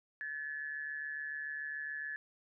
sine tone with amplitude modulation, 1720 Hz, A6, 40 cents flat, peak -35 dBFS, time 0.21-2.16 s, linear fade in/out 0 ms, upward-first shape sine, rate 147 Hz, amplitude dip 65%, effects none

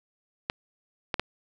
clicks, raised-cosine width 0.3 ms, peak -10 dBFS, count 3, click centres 0.499 / 1.142 / 1.196 s, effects none

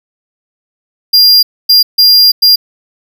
square tone bursts at uneven times, 4800 Hz, D8, 37 cents sharp, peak -3 dBFS, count 4, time 1.13-1.43 / 1.69-1.83 / 1.98-2.32 / 2.42-2.56 s, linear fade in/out 10 ms, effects none

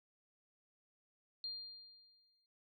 sine tone with exponential decay, 4200 Hz, C8, 6 cents sharp, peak -39 dBFS, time 1.44-2.46 s, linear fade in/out 1 ms, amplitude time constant 220 ms, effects none

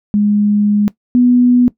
sine tone pair in turn, 207 / 246.2 Hz, G#3 / B3, -5 / -5 cents, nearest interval minor third, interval 300 cents, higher second, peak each -9 / -6 dBFS, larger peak second, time 0.14-0.88 / 1.15-1.68 s, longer first, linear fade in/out 0 ms, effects noise-tail reverb RT60 0.1 s tail -18 dB re dry

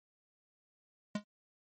square tone with exponential decay, 207.7 Hz, G#3, in tune, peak -30 dBFS, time 1.15-1.24 s, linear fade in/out 5 ms, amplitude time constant 19 ms, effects MP3 32 kbps

